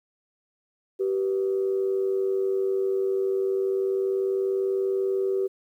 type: tone pair together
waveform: sine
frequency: 386.1 / 486.4 Hz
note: G4 / B4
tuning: -26 / -26 cents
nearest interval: major third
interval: 400 cents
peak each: -22 / -31 dBFS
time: 0.99-5.48 s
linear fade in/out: 20 ms
effects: tanh soft clip ceiling -15 dBFS + 10-bit